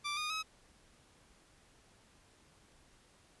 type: tone with pitch steps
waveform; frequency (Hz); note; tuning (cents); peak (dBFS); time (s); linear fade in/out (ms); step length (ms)
15% pulse; 1174.7 / 1225.3 / 1278.1; D6 / D#6 / D#6; 0 / -27 / +46; -29; 0.04-0.43; 20; 130
effects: pink hiss -65 dBFS RMS until 3.4 s + resampled to 24000 Hz